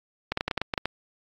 clicks, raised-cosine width 0.3 ms, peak -10 dBFS, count 10, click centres 0.32 / 0.374 / 0.409 / 0.48 / 0.512 / 0.577 / 0.616 / 0.738 / 0.778 / 0.856 s, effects AAC 64 kbps

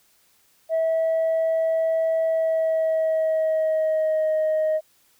sine tone with pitch glide, 649 to 625.1 Hz, E5 to D#5, -27 to +8 cents, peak -17 dBFS, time 0.69-4.81 s, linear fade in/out 50 ms, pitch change -65 cents, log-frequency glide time 2.26-4.34 s, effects tanh soft clip ceiling -17 dBFS + white hiss -61 dBFS RMS until 5.19 s

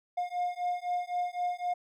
triangle beating tone pair, 711 / 714.9 Hz, F5 / F5, +31 / +40 cents, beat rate 3.9 Hz, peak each -31 dBFS, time 0.17-1.74 s, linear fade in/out 10 ms, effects none

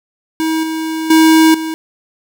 square tone with level steps, 319.6 Hz, D#4, 47 cents sharp, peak -14 / -18 / -6 / -19 dBFS, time 0.4-1.74 s, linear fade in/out 0 ms, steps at 0.63 / 1.1 / 1.54 s, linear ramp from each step 5 ms, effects none

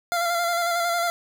25% pulse tone with vibrato, 689 Hz, F5, 24 cents flat, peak -18 dBFS, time 0.12-1.1 s, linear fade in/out 0 ms, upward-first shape square, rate 11 Hz, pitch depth 25 cents each way, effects none

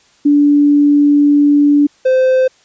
sine / triangle tone pair in turn, 290 / 517.7 Hz, D4 / C5, -22 / -18 cents, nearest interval minor seventh, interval 1004 cents, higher second, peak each -6 dBFS, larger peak neither, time 0.25-1.87 / 2.05-2.48 s, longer first, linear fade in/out 10 ms, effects white hiss -51 dBFS RMS until 2.64 s + resampled to 16000 Hz

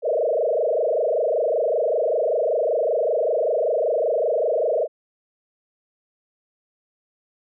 sine tone with frequency modulation, 550 Hz, C#5, 14 cents flat, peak -18 dBFS, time 0.02-4.88 s, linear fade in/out 50 ms, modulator 25.2 Hz, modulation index 4.1, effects none

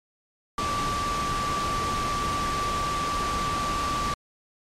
sine tone in noise, 1163 Hz, D6, 17 cents flat, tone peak -26 dBFS, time 0.58-4.14 s, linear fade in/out 2 ms, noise pink, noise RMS -30 dBFS, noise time 0.58-4.14 s, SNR +1 dB, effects low-pass 7000 Hz 12 dB/octave + MP3 96 kbps

